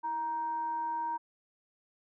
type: tone with frequency modulation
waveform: sine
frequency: 940 Hz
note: A#5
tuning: 14 cents sharp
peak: -31 dBFS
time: 0.03-1.18 s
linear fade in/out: 20 ms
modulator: 614 Hz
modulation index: 0.23
effects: none